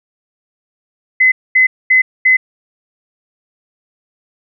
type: tone bursts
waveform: sine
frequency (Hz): 2035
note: C7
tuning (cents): -49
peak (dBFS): -6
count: 4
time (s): 1.2-2.37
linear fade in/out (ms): 10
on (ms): 120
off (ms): 230
effects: none